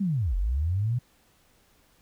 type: linear two-way sweep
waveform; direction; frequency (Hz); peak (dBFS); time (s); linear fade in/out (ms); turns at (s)
sine; down then up; 207.7 to 41.2 to 126.6; -23; 0-0.99; 10; 0.36
effects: pink hiss -63 dBFS RMS until 2.01 s